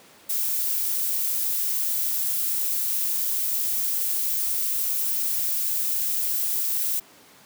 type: noise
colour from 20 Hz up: violet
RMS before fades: -25 dBFS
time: 0.29-7 s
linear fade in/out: 10 ms
effects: pink hiss -51 dBFS RMS until 7.45 s + high-pass 200 Hz 12 dB/octave